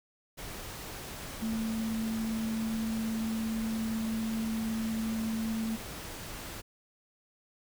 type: tone in noise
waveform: sine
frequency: 222.8 Hz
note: A3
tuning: 22 cents sharp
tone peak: -30 dBFS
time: 1.41-5.77 s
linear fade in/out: 20 ms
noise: pink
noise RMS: -42 dBFS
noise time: 0.37-6.62 s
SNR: +9 dB
effects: none